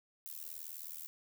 violet noise with amplitude modulation, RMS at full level -42 dBFS, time 0.26-1.07 s, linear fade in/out 0 ms, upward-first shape sine, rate 79.1 Hz, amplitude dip 100%, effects none

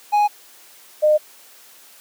triangle / sine tone pair in turn, 830.6 / 608.6 Hz, G#5 / D#5, 0 / -38 cents, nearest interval perfect fourth, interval 538 cents, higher first, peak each -11 dBFS, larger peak neither, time 0.12-0.28 / 1.02-1.18 s, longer neither, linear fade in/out 20 ms, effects white hiss -47 dBFS RMS until 2 s + high-pass 300 Hz 12 dB/octave

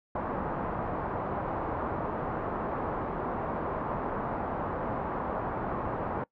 white low-pass noise, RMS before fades -33 dBFS, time 0.15-6.24 s, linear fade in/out 5 ms, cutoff 1100 Hz, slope 24 dB/octave, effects noise-tail reverb RT60 0.1 s tail -22 dB re dry

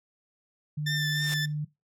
sine tone, 150 Hz, D3, 37 cents sharp, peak -28 dBFS, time 0.77-1.65 s, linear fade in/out 10 ms
20% pulse tone with vibrato, 1777 Hz, A6, 17 cents sharp, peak -23 dBFS, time 0.86-1.46 s, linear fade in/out 10 ms, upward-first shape triangle, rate 3.3 Hz, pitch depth 25 cents each way
white noise with exponential growth, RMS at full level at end -33 dBFS, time 0.99-1.34 s, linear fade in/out 2 ms, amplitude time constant 74 ms
effects noise-tail reverb RT60 0.2 s tail -18 dB re dry + low-pass 11000 Hz 12 dB/octave

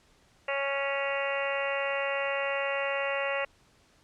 harmonic tone, 277.2 Hz, C#4, in tune, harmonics 2 / 3 / 4 / 5 / 6 / 7 / 8 / 9 / 10, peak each -31 / -39 / -38 / -39 / -44 / -35 / -40 / -40 / -37 dBFS, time 0.48-3.45 s, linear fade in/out 5 ms, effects pink hiss -63 dBFS RMS until 4.03 s + low-pass 8000 Hz 12 dB/octave

